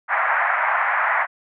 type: band-pass noise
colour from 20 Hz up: white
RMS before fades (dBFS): -20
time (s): 0.08-1.27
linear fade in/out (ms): 50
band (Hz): 670 to 2000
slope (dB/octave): 48
effects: none